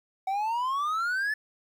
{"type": "exponential sweep", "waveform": "triangle", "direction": "up", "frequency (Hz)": [752, 1760], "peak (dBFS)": -24, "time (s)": [0.27, 1.34], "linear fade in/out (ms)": 5, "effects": ["10-bit"]}